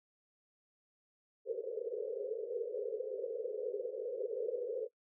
white band-pass noise, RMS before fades -39 dBFS, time 1.45-4.89 s, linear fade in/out 50 ms, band 410 to 520 Hz, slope 96 dB/octave, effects noise-tail reverb RT60 0.1 s tail -21 dB re dry

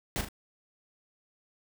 pink noise with echo, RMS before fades -31 dBFS, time 0.16-0.21 s, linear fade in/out 0 ms, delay 38 ms, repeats 2, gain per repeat -7 dB, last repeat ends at 0.286 s, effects none

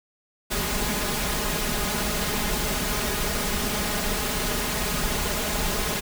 pink noise with comb filter, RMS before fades -26 dBFS, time 0.5-6.01 s, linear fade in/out 20 ms, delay 4.8 ms, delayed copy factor +0.65, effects none

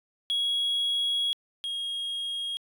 triangle tone pair in turn, 3322 / 3269 Hz, G#7 / G#7, 0 / -28 cents, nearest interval unison, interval 28 cents, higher first, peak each -22 / -28 dBFS, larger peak first, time 0.3-1.33 / 1.64-2.57 s, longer first, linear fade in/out 0 ms, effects tanh soft clip ceiling -19 dBFS

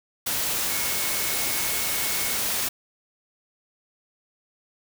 sine tone in noise, 2191 Hz, C#7, 21 cents flat, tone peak -36 dBFS, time 0.69-2.37 s, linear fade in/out 10 ms, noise white, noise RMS -26 dBFS, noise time 0.26-2.69 s, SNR -13 dB, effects none

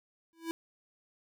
square tone with exponential growth, 329.6 Hz, E4, in tune, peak -30 dBFS, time 0.33-0.51 s, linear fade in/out 0 ms, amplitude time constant 37 ms, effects none

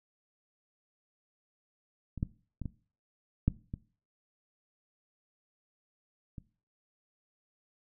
clicks, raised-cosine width 5 ms, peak -28 / -17 / -25 / -24 / -12 / -24 / -30 dBFS, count 7, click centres 2.177 / 2.229 / 2.617 / 2.657 / 3.48 / 3.739 / 6.382 s, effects noise-tail reverb RT60 0.4 s tail -19 dB re dry

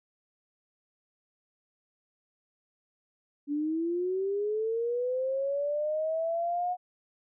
sine linear sweep, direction up, 284.4 to 728 Hz, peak -27 dBFS, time 3.47-6.77 s, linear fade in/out 50 ms, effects none

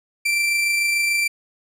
40% pulse tone with amplitude modulation, 2349 Hz, D7, in tune, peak -16 dBFS, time 0.25-1.28 s, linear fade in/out 10 ms, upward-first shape sine, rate 26.8 Hz, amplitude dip 25%, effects resampled to 32000 Hz

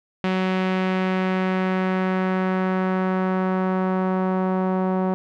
sawtooth tone with low-pass filter sweep, 186.8 Hz, F#3, 17 cents sharp, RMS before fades -22 dBFS, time 0.24-5.14 s, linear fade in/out 0 ms, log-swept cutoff 2800 to 930 Hz, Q 1.3, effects none

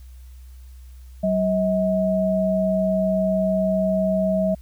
sine tone pair together, 189.47 / 638 Hz, F#3 / D#5, +41 / +43 cents, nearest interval octave + major sixth, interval 2102 cents, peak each -21 / -20 dBFS, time 1.23-4.55 s, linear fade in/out 10 ms, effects added 63 Hz sine -39 dBFS peak until 4.61 s + white hiss -59 dBFS RMS until 4.61 s

